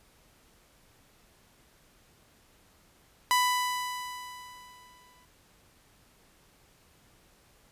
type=tone with exponential decay; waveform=sawtooth; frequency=994 Hz; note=B5; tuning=11 cents sharp; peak=-17 dBFS; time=3.31-5.25 s; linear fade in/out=0 ms; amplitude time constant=420 ms; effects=pink hiss -62 dBFS RMS until 7.71 s + resampled to 32000 Hz